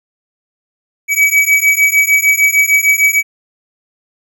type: beating tone pair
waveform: square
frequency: 2276 / 2282.6 Hz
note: C#7 / D7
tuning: +45 / -50 cents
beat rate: 6.6 Hz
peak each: -12 dBFS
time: 1.08-3.23 s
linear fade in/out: 50 ms
effects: none